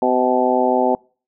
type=harmonic tone with a mistuned harmonic; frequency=127 Hz; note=B2; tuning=49 cents sharp; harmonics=2 / 3 / 4 / 5 / 6 / 7; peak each=-21 / -21 / -21 / -21 / -21 / -21 dBFS; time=0.02-0.95 s; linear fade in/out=2 ms; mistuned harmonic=7; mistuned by=-45 cents; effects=noise-tail reverb RT60 0.4 s tail -26 dB re dry